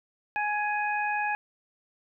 harmonic tone, 835 Hz, G#5, 9 cents sharp, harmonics 1 / 2 / 3, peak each -28 / -31 / -33 dBFS, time 0.36-1.35 s, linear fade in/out 0 ms, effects none

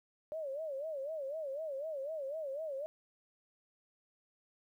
sine tone with vibrato, 587.3 Hz, D5, in tune, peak -37 dBFS, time 0.32-2.86 s, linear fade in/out 0 ms, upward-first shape sine, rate 4 Hz, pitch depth 170 cents each way, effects 12-bit

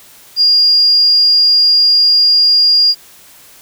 sine tone, 4827 Hz, D8, 47 cents sharp, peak -6 dBFS, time 0.36-2.95 s, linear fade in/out 50 ms, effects white hiss -41 dBFS RMS until 3.61 s

